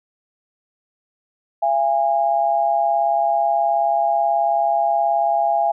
sine tone pair together, 679.4 / 818 Hz, F5 / G#5, -48 / -26 cents, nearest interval minor third, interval 322 cents, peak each -18 dBFS, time 1.62-5.72 s, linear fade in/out 10 ms, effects none

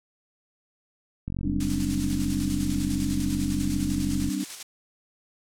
click train, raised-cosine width 5 ms, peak -19 dBFS, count 139, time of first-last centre 1.28-4.287 s, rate 45.9 Hz
sine chord, G suspended fourth, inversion none, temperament just, 196 / 261.3 / 294 Hz, G3 / C4 / D4, 0 / -2 / +2 cents, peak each -30 / -31 / -29 dBFS, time 1.44-4.44 s, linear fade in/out 5 ms
blue noise with tremolo, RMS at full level -31 dBFS, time 1.6-4.63 s, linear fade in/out 5 ms, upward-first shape square, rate 10 Hz, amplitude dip 40%
effects low-pass 8000 Hz 12 dB/octave

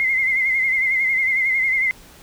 sine tone with vibrato, 2093 Hz, C7, in tune, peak -16 dBFS, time 0-1.91 s, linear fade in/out 0 ms, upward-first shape sine, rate 11 Hz, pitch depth 54 cents each way, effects pink hiss -46 dBFS RMS until 2.22 s

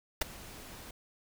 pink noise with ADSR envelope, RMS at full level -26 dBFS, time 0.21-0.91 s, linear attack 7 ms, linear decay 12 ms, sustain -22 dB, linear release 5 ms, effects none

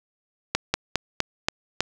slowing click train, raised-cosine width 0.2 ms, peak -3 dBFS, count 6, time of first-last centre 0.55-1.806 s, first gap 190 ms, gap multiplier 1.14, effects none

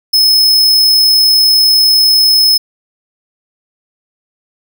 45% pulse tone with amplitude modulation, 5190 Hz, E8, 28 cents flat, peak -5 dBFS, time 0.13-2.58 s, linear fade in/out 10 ms, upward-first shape sine, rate 40 Hz, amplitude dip 25%, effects none

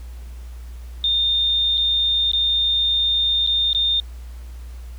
sine tone with dropouts, 3634 Hz, A#7, 45 cents flat, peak -16 dBFS, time 1.04-4 s, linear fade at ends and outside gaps 1 ms, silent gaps 1.774-1.778 / 2.316-2.333 / 3.465-3.473 / 3.731-3.748 s, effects added 60 Hz sine -32 dBFS peak until 4.98 s + pink hiss -51 dBFS RMS until 4.98 s

